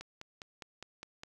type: click train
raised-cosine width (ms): 0.2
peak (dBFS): -27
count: 7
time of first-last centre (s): 0.01-1.234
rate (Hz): 4.9
effects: 10-bit